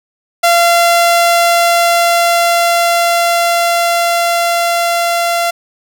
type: tone with level ramp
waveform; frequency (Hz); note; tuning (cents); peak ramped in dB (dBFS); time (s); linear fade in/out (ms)
sawtooth; 686; F5; -31; -3 to -8; 0.43-5.51; 10
effects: none

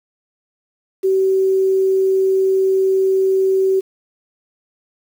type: tone with quantisation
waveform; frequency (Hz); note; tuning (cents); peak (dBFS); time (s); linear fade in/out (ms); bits
sine; 382.4; G4; -43; -12; 1.03-3.81; 20; 7
effects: none

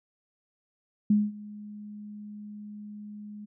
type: tone with ADSR envelope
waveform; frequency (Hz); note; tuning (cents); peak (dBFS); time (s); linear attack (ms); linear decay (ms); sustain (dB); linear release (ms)
sine; 208.7; G#3; +9; -17; 1.1-3.46; 5; 210; -22; 18
effects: none

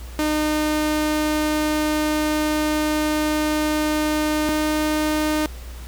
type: tone pair in turn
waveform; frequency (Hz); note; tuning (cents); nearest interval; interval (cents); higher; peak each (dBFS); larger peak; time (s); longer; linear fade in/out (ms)
sawtooth; 305 / 306.3; D#4 / D#4; -34 / -27; unison; 7; second; -15; neither; 0.19-4.49 / 4.49-5.46; first; 0
effects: added 60 Hz sine -33 dBFS peak until 5.87 s + pink hiss -43 dBFS RMS until 5.87 s

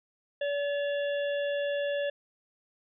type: harmonic tone with a mistuned harmonic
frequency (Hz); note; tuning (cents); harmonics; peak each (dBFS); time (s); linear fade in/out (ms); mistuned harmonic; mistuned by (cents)
572; D5; -46; 1 / 3 / 5 / 6; -28 / -38 / -43 / -44; 0.41-2.1; 5; 5; -51
effects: none

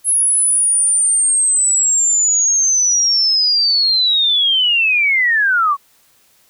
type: linear sweep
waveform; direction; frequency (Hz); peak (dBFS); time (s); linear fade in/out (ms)
sine; down; 10650 to 1090; -11; 0.04-5.77; 50
effects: white hiss -54 dBFS RMS until 6.49 s

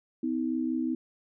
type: tone pair together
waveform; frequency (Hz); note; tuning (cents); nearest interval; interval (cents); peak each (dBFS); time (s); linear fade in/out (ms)
sine; 253.4 / 318.8; B3 / D#4; +45 / +42; major third; 397; -29 / -30; 0.23-0.95; 5
effects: none

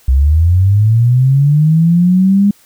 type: linear sweep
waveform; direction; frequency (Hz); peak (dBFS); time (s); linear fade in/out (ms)
sine; up; 62.6 to 204.7; -6; 0.08-2.51; 5
effects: white hiss -48 dBFS RMS until 2.65 s

